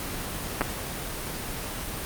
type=clicks; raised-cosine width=0.5 ms; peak=-8 dBFS; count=2; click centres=0.61 / 0.617 s; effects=pink hiss -33 dBFS RMS until 2.05 s + Opus 24 kbps